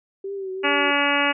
sine tone with vibrato, 386.4 Hz, G4, 25 cents flat, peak -27 dBFS, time 0.24-0.91 s, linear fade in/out 5 ms, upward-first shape triangle, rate 2.7 Hz, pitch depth 60 cents each way
harmonic tone, 285.5 Hz, D4, 49 cents flat, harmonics 1 / 2 / 3 / 4 / 5 / 6 / 7 / 8 / 9 / 10, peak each -27 / -27 / -27 / -27 / -27 / -27 / -27 / -27 / -27 / -27 dBFS, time 0.63-1.33 s, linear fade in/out 20 ms
effects none

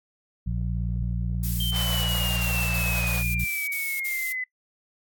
harmonic tone, 58.5 Hz, A#1, 7 cents sharp, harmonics 1 / 2 / 3, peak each -27 / -30 / -32 dBFS, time 0.46-3.45 s, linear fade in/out 10 ms
violet noise bursts, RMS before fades -32 dBFS, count 9, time 1.43-4.326 s, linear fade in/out 5 ms, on 280 ms, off 47 ms
sine exponential sweep, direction down, 3152 to 2006 Hz, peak -27 dBFS, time 1.6-4.44 s, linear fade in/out 5 ms
pink high-pass noise, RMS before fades -35 dBFS, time 1.71-3.24 s, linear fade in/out 50 ms, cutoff 470 Hz, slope 96 dB/octave
effects noise-tail reverb RT60 0.1 s tail -21 dB re dry + AAC 64 kbps

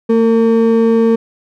triangle ring-modulated tone, 341 Hz, F4, 41 cents flat, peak -3 dBFS, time 0.09-1.16 s, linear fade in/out 10 ms, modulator 115 Hz, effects none

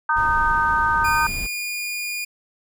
harmonic tone, 308 Hz, D#4, 17 cents flat, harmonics 3 / 4 / 5, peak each -21 / -21 / -21 dBFS, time 0.09-1.27 s, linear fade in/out 5 ms
brown noise, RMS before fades -30 dBFS, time 0.16-1.47 s, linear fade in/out 10 ms
sawtooth tone, 2432 Hz, D#7, 40 cents flat, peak -22 dBFS, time 1.04-2.25 s, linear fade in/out 10 ms
effects none

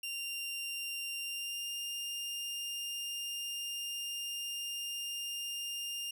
sawtooth tone with pitch glide, 2782 to 2806 Hz, F7 to F7, -7 to +8 cents, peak -34 dBFS, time 0.03-6.11 s, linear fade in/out 5 ms, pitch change +15 cents, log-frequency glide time 1.21-1.69 s, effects none

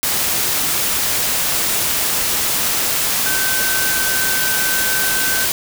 sine tone in noise, 1535 Hz, G6, 37 cents flat, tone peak -21 dBFS, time 3.26-5.45 s, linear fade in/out 0 ms, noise white, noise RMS -18 dBFS, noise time 0.03-5.52 s, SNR -6 dB, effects none

